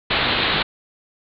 white low-pass noise, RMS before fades -20 dBFS, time 0.1-0.63 s, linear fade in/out 10 ms, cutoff 4200 Hz, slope 96 dB/octave, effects none

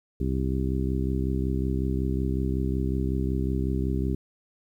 harmonic tone, 65.41 Hz, C2, in tune, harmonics 1 / 2 / 3 / 4 / 5 / 6, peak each -27 / -30 / -32 / -33 / -34 / -35 dBFS, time 0.2-4.15 s, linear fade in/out 5 ms, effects 10-bit

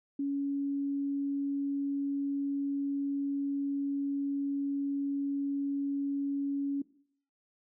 sine tone, 280.1 Hz, C#4, 18 cents sharp, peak -29 dBFS, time 0.19-6.82 s, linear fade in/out 5 ms, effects noise-tail reverb RT60 0.6 s tail -19 dB re dry

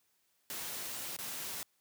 white noise with dropouts, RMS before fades -41 dBFS, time 0.5-1.63 s, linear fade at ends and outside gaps 0 ms, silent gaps 1.165-1.188 s, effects white hiss -75 dBFS RMS until 1.8 s + high-pass 80 Hz 12 dB/octave

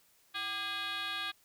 sine tone with frequency modulation, 2489 Hz, D#7, in tune, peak -32 dBFS, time 0.34-1.32 s, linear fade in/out 20 ms, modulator 431 Hz, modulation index 3.4, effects tanh soft clip ceiling -33 dBFS + white hiss -67 dBFS RMS until 1.44 s

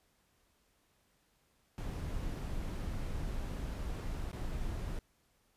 brown noise with dropouts, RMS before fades -38 dBFS, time 1.78-4.99 s, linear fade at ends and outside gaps 1 ms, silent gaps 4.316-4.33 s, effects pink hiss -73 dBFS RMS until 5.56 s + resampled to 32000 Hz

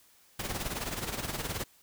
pink noise with tremolo, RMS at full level -33 dBFS, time 0.39-1.64 s, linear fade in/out 5 ms, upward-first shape sine, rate 19 Hz, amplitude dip 65%, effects white hiss -62 dBFS RMS until 1.82 s

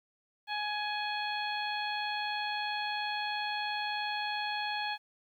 harmonic tone with a mistuned harmonic, 837 Hz, G#5, 13 cents sharp, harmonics 1 / 2 / 3 / 4 / 5, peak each -35 / -38 / -40 / -41 / -42 dBFS, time 0.47-4.98 s, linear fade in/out 50 ms, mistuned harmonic 5, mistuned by +43 cents, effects 11-bit

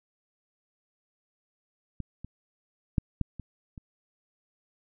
clicks, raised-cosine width 5 ms, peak -22 / -27 / -11 / -14 / -26 / -30 dBFS, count 6, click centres 2.003 / 2.246 / 2.982 / 3.213 / 3.397 / 3.778 s, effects none

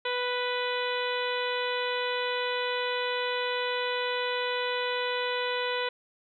harmonic tone with a mistuned harmonic, 493.9 Hz, B4, in tune, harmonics 1 / 2 / 3 / 4 / 5 / 6 / 7 / 8, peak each -31 / -34 / -36 / -37 / -38 / -39 / -39 / -40 dBFS, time 0.05-5.89 s, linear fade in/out 5 ms, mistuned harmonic 6, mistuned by +17 cents, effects none

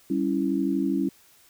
sine chord, C# diminished, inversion second, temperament equal, 196 / 277.2 / 329.6 Hz, G3 / C#4 / E4, 0 / 0 / 0 cents, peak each -28 / -25 / -27 dBFS, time 0.1-1.09 s, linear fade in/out 5 ms, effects white hiss -57 dBFS RMS until 1.49 s

